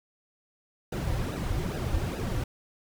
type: noise with flanger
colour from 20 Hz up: brown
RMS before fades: -30 dBFS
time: 0.92-2.44 s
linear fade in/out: 5 ms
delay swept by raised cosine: 0.9 to 4.8 ms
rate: 2.4 Hz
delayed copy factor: -0.95
effects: none